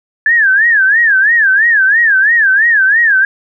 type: tone with vibrato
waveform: sine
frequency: 1700 Hz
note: G#6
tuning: 40 cents sharp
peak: -6 dBFS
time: 0.26-3.25 s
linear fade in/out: 2 ms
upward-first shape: sine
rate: 3 Hz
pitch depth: 190 cents each way
effects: none